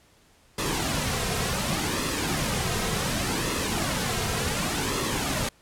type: noise with flanger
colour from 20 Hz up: pink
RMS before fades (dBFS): -27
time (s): 0.58-5.49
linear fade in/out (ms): 5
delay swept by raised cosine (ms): 1.3 to 3.5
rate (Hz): 0.68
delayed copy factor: -0.55
effects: pink hiss -59 dBFS RMS until 5.61 s + low-pass 11000 Hz 12 dB/octave